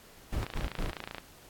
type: noise bursts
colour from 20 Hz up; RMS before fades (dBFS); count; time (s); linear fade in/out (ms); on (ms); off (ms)
brown; -32; 3; 0.32-0.91; 10; 130; 100
type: click train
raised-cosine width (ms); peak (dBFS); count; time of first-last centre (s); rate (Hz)
0.3; -22; 22; 0.43-1.183; 27.9
effects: pink hiss -55 dBFS RMS until 1.49 s + AAC 64 kbps